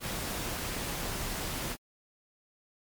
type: noise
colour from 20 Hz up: pink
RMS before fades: -35 dBFS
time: 0-1.77 s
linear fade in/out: 50 ms
effects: MP3 96 kbps